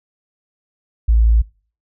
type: tone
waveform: sine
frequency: 55.9 Hz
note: A1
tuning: 28 cents sharp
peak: -9 dBFS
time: 1.08-1.42 s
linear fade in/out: 10 ms
effects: noise-tail reverb RT60 0.4 s tail -23 dB re dry